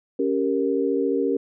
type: chord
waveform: sine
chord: G diminished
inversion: second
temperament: equal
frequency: 277.2 / 392 / 466.2 Hz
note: Db4 / G4 / Bb4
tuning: 0 / 0 / 0 cents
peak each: -24 dBFS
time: 0.19-1.37 s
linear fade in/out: 5 ms
effects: none